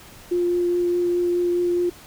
sine tone with vibrato, 351.5 Hz, F4, 11 cents sharp, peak -18 dBFS, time 0.31-1.9 s, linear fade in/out 10 ms, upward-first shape triangle, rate 4.8 Hz, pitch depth 11 cents each way, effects pink hiss -45 dBFS RMS until 2.06 s

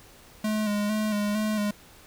square tone with vibrato, 210.6 Hz, G#3, 24 cents sharp, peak -25 dBFS, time 0.44-1.71 s, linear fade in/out 5 ms, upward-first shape square, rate 2.2 Hz, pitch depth 32 cents each way, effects pink hiss -52 dBFS RMS until 2.06 s

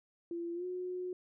sine tone with pitch glide, 341 to 363.4 Hz, F4 to F#4, -41 to -31 cents, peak -36 dBFS, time 0.31-1.13 s, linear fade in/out 2 ms, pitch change +110 cents, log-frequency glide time 0.54-0.65 s, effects none

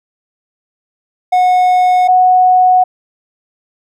triangle / sine tone pair in turn, 730 / 735.9 Hz, F#5 / F#5, -24 / -10 cents, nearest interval unison, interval 14 cents, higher second, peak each -5 dBFS, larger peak neither, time 1.32-2.08 / 2.08-2.84 s, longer neither, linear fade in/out 10 ms, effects none

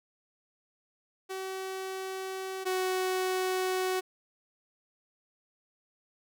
sawtooth tone pair in turn, 380 / 372.2 Hz, F#4 / F#4, +46 / +10 cents, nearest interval unison, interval 36 cents, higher first, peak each -31 / -24 dBFS, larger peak second, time 1.29-2.65 / 2.65-4.01 s, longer neither, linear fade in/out 20 ms, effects none

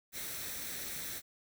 white noise with comb filter, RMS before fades -41 dBFS, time 0.12-1.22 s, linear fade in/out 50 ms, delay 0.51 ms, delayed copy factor +0.5, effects none

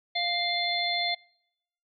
harmonic tone, 698.5 Hz, F5, in tune, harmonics 1 / 3 / 5 / 6, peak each -31 / -31 / -31 / -31 dBFS, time 0.15-1.15 s, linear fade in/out 10 ms, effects noise-tail reverb RT60 0.8 s tail -26 dB re dry

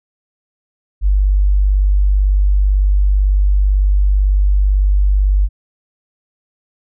sine tone, 49 Hz, G1, in tune, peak -9 dBFS, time 1.01-5.49 s, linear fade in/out 50 ms, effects none

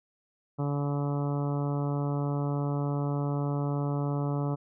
harmonic tone, 143.3 Hz, D3, 42 cents flat, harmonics 1 / 2 / 3 / 4 / 5 / 6 / 7 / 8 / 9, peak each -28 / -34 / -38 / -40 / -42 / -44 / -45 / -46 / -47 dBFS, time 0.58-4.56 s, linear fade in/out 20 ms, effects none

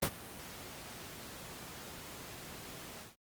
pink noise with ADSR envelope, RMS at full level -28 dBFS, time 0.02-3.16 s, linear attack 11 ms, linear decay 62 ms, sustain -19 dB, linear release 160 ms, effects high-pass 80 Hz 12 dB/octave + Opus 32 kbps

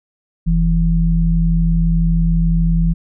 sine tone pair together, 44.03 / 165.9 Hz, F1 / E3, +15 / +11 cents, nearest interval octave + major seventh, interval 2296 cents, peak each -14 / -14 dBFS, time 0.46-2.94 s, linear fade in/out 20 ms, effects none

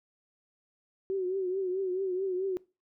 sine tone with vibrato, 375.3 Hz, F#4, 25 cents sharp, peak -28 dBFS, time 1.1-2.57 s, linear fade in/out 0 ms, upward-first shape triangle, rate 4.6 Hz, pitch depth 85 cents each way, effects noise-tail reverb RT60 0.3 s tail -22 dB re dry

